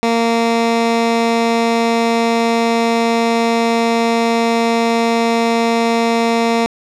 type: tone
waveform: 15% pulse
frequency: 230.8 Hz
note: A#3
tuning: 17 cents flat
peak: -6 dBFS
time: 0.03-6.66 s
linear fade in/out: 0 ms
effects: low-pass 6000 Hz 12 dB/octave + 7-bit